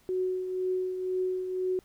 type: tone with tremolo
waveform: sine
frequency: 370 Hz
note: F#4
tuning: in tune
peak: -25 dBFS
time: 0.09-1.79 s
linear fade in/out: 0 ms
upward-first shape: triangle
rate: 2 Hz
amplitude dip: 55%
effects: pink hiss -63 dBFS RMS until 1.84 s